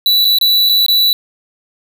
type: tone with dropouts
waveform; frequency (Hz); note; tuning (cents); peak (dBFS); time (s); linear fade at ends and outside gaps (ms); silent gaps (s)
square; 3951; B7; 0; -9; 0.06-1.13; 1; 0.246-0.251 / 0.386-0.412 / 0.69-0.695 / 0.863-0.883
effects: none